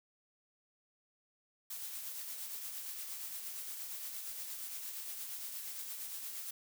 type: noise with tremolo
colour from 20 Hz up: blue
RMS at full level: -42 dBFS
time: 1.7-6.51 s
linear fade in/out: 5 ms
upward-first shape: triangle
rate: 8.6 Hz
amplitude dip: 40%
effects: none